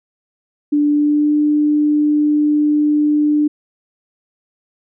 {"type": "tone with pitch glide", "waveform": "sine", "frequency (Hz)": [293.7, 298.1], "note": ["D4", "D4"], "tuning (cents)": [0, 26], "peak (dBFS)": -11, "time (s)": [0.72, 3.48], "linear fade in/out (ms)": 10, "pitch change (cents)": 26, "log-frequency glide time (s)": [0.89, 1.34], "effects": []}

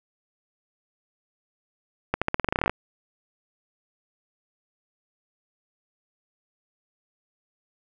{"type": "accelerating click train", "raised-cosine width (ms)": 0.5, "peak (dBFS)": -7, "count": 15, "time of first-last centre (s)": [2.14, 2.696], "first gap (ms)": 76, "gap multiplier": 0.89, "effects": []}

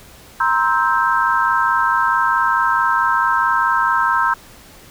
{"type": "chord", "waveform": "sine", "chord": "C dominant seventh", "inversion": "third", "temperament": "just", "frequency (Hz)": [941.9, 1046.5, 1308.1, 1569.8], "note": ["Bb5", "C6", "E6", "G6"], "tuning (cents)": [18, 0, -14, 2], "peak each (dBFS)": -19, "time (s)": [0.4, 4.34], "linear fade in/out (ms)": 5, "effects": ["pink hiss -43 dBFS RMS until 4.9 s"]}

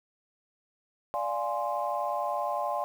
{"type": "chord", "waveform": "sine", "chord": "D half-diminished seventh", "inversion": "none", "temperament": "equal", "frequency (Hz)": [587.3, 698.5, 830.6, 1046.5], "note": ["D5", "F5", "Ab5", "C6"], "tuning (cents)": [0, 0, 0, 0], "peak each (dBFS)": -33, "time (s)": [1.14, 2.84], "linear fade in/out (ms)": 0, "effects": ["tanh soft clip ceiling -17 dBFS", "9-bit"]}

